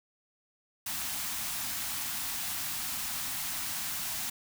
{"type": "band-stop noise", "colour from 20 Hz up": "white", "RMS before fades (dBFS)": -35, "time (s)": [0.86, 4.3], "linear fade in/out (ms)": 5, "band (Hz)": [310, 660], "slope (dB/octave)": 48, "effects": []}